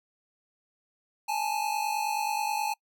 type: tone pair together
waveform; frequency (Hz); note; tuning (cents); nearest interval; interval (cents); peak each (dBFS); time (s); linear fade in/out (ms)
square; 830.6 / 880; G#5 / A5; 0 / 0; minor second; 100; -31 / -31; 1.28-2.74; 10
effects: noise-tail reverb RT60 0.1 s tail -25 dB re dry